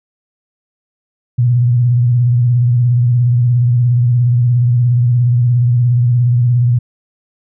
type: tone with vibrato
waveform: sine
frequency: 121.6 Hz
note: B2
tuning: 26 cents flat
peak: -8 dBFS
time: 1.38-6.79 s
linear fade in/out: 10 ms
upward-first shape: triangle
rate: 17 Hz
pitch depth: 76 cents each way
effects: none